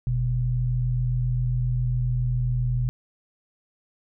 sine tone pair together, 43.68 / 123.47 Hz, F1 / B2, +1 / 0 cents, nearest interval octave + tritone, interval 1799 cents, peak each -27 / -22 dBFS, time 0.07-2.89 s, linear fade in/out 0 ms, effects none

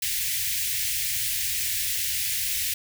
white band-stop noise, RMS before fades -27 dBFS, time 0.02-2.74 s, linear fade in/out 5 ms, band 130 to 1800 Hz, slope 48 dB/octave, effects none

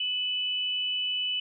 sine tone pair together, 2590 / 2983 Hz, E7 / F#7, -31 / +13 cents, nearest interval major second, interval 244 cents, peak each -36 / -27 dBFS, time 0-1.4 s, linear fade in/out 5 ms, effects none

